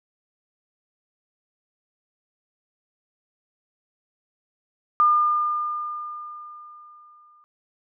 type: tone with exponential decay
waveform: sine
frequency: 1207 Hz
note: D6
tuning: 47 cents sharp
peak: -13 dBFS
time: 5-7.44 s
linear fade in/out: 0 ms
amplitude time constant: 530 ms
effects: none